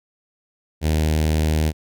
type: tone with notch filter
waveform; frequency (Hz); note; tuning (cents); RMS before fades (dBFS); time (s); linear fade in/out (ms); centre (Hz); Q
sawtooth; 77.78; D#2; 0; -19; 0.81-1.73; 50; 1200; 1.1
effects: none